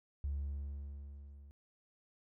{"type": "tone with level ramp", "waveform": "triangle", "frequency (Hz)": 70.7, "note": "C#2", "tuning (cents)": 35, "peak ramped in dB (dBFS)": [-30, -51], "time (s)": [0.24, 1.51], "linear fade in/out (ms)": 0, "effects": ["tanh soft clip ceiling -32 dBFS"]}